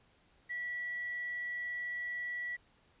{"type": "tone with quantisation", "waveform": "sine", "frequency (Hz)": 1947, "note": "B6", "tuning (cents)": -25, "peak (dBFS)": -36, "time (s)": [0.49, 2.57], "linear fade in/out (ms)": 20, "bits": 9, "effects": ["pink hiss -68 dBFS RMS until 3 s", "resampled to 8000 Hz"]}